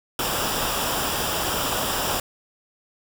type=noise with comb filter; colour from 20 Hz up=pink; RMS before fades=-25 dBFS; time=0.19-2.2 s; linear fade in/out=2 ms; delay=0.47 ms; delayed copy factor=-0.6; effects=none